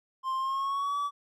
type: tone with pitch glide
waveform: triangle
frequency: 1052 to 1147.2 Hz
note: C6 to D6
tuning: +9 to -41 cents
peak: -26 dBFS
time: 0.23-1.11 s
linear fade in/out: 50 ms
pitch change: +150 cents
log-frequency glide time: 0.37-0.98 s
effects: none